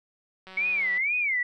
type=click train; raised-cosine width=0.3 ms; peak=-29 dBFS; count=96; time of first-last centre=0.47-0.975 s; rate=188 Hz
type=tone with vibrato; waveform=sine; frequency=2205 Hz; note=C#7; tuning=10 cents flat; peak=-23 dBFS; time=0.57-1.43 s; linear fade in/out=5 ms; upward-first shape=sine; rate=2.1 Hz; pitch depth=210 cents each way
effects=none